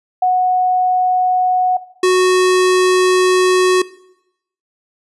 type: tone pair in turn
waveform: sine / square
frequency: 735 / 368.4 Hz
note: F#5 / F#4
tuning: -12 / -7 cents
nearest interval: octave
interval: 1195 cents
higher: first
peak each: -10 dBFS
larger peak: neither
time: 0.22-1.77 / 2.03-3.82 s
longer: second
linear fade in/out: 5 ms
effects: noise-tail reverb RT60 0.8 s tail -19 dB re dry + resampled to 24000 Hz